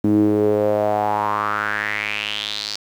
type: tone with band-pass filter sweep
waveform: sawtooth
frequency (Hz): 104.8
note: G#2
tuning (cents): +16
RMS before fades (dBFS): -20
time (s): 0.04-2.76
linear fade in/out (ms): 5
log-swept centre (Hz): 270 to 4800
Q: 5.1
effects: 8-bit